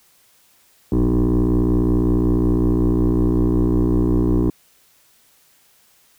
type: tone with frequency modulation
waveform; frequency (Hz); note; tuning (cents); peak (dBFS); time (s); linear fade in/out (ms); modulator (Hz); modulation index
sine; 182.4; F#3; -24; -11; 0.92-4.5; 2; 59.9; 3.1
effects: tanh soft clip ceiling -13 dBFS + white hiss -56 dBFS RMS until 6.18 s